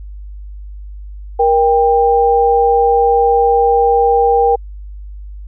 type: tone pair together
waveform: sine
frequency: 471.2 / 792.5 Hz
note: A#4 / G5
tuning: +19 / +19 cents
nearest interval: major sixth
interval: 900 cents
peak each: -11 dBFS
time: 1.39-4.56 s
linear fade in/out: 10 ms
effects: added 50 Hz sine -27 dBFS peak until 5.47 s